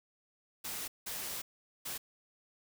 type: noise bursts at uneven times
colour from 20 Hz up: white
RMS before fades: -40 dBFS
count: 3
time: 0.64-0.88 / 1.06-1.42 / 1.85-1.98 s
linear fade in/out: 10 ms
effects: none